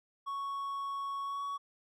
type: tone with pitch glide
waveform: triangle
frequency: 1110 to 1124.2 Hz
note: C#6 to C#6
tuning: +2 to +24 cents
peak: -33 dBFS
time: 0.26-1.58 s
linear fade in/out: 20 ms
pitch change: +22 cents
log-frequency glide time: 1.23-1.45 s
effects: none